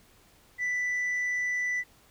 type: tone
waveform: sine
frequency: 1981 Hz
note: B6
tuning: 5 cents sharp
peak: -24 dBFS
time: 0.58-1.84 s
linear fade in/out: 50 ms
effects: tanh soft clip ceiling -26 dBFS + pink hiss -60 dBFS RMS until 2.1 s